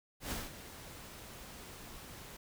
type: noise with ADSR envelope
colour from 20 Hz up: pink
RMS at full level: -38 dBFS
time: 0.2-2.37 s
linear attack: 110 ms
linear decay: 190 ms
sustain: -12 dB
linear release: 8 ms
effects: none